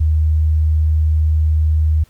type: tone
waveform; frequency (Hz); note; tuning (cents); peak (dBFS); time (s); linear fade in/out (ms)
sine; 77.78; D#2; 0; -11; 0-2.04; 10
effects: pink hiss -54 dBFS RMS until 2.09 s